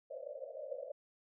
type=band-pass noise; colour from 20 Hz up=white; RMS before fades=-45 dBFS; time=0.1-0.92 s; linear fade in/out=10 ms; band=510 to 610 Hz; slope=96 dB/octave; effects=none